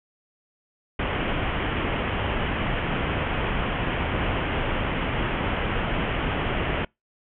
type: low-pass noise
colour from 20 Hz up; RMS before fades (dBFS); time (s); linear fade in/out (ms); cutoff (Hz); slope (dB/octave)
pink; -26; 0.99-6.85; 5; 3200; 96
effects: noise-tail reverb RT60 0.2 s tail -26 dB re dry